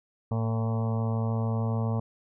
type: harmonic tone with a mistuned harmonic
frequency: 112.9 Hz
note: A2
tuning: 45 cents sharp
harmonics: 1 / 2 / 4 / 5 / 6 / 7 / 8 / 9 / 10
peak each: -26 / -32 / -38 / -40 / -42 / -43 / -44 / -45 / -46 dBFS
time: 0.31-2 s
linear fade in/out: 5 ms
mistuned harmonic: 1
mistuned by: -18 cents
effects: none